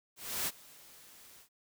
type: noise with ADSR envelope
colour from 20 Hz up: white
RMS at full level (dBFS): -33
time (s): 0.16-1.49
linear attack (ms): 310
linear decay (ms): 40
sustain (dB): -23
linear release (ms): 95
effects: none